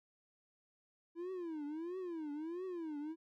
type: tone with vibrato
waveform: triangle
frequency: 330 Hz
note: E4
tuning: 2 cents sharp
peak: -38 dBFS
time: 1.15-3.16 s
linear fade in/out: 50 ms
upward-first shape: triangle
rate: 1.5 Hz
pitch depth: 250 cents each way
effects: none